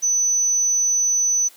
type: tone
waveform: sine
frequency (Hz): 6000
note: F#8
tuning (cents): +23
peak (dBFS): -16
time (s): 0.02-1.49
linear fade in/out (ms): 20
effects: white hiss -49 dBFS RMS until 1.56 s + high-pass 300 Hz 12 dB/octave